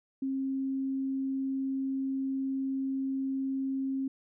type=tone; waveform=sine; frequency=268.1 Hz; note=C4; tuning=42 cents sharp; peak=-29 dBFS; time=0.22-4.08 s; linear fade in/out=5 ms; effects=none